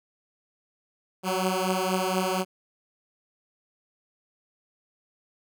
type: beating tone pair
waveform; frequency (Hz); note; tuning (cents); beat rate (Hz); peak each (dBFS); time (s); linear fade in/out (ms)
10% pulse; 185 / 189.2; F#3 / F#3; 0 / +39; 4.2; -18 / -20; 1.23-2.45; 50
effects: none